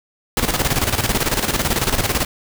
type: noise with tremolo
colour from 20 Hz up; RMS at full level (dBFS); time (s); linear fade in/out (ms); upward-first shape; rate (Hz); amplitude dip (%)
pink; -17; 0.37-2.25; 2; square; 18; 65
effects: none